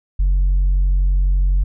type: tone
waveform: sine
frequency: 46 Hz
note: F#1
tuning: 9 cents flat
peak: -10 dBFS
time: 0.19-1.64 s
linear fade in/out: 10 ms
effects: tanh soft clip ceiling -11 dBFS